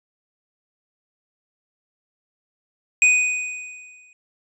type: tone with exponential decay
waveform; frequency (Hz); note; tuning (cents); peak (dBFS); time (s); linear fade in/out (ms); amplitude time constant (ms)
square; 2489; D#7; 0; -11; 3.02-4.13; 1; 240
effects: resampled to 22050 Hz